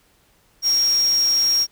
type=tone in noise; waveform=sine; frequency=5588 Hz; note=F8; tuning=in tune; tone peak=-15 dBFS; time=0.62-1.67 s; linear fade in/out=50 ms; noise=white; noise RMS=-33 dBFS; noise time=0.62-1.67 s; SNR=+15 dB; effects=pink hiss -59 dBFS RMS until 1.71 s